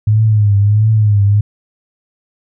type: tone with vibrato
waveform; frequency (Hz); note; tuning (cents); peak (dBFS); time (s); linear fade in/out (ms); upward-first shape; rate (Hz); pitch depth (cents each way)
sine; 105.2; G#2; +23; -7; 0.07-1.41; 5; triangle; 1.5; 93
effects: none